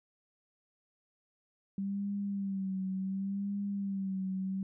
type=tone with vibrato; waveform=sine; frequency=195.1 Hz; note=G3; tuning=8 cents flat; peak=-32 dBFS; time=1.78-4.63 s; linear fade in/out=2 ms; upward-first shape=sine; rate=0.69 Hz; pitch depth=55 cents each way; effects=none